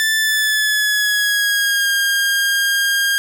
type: tone with pitch glide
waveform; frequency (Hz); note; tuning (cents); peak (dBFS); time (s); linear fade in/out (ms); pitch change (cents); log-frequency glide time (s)
sawtooth; 1760 to 1613.9; A6 to G6; 0 to +50; -11; 0-3.18; 0; -150; 0.18-1.9
effects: none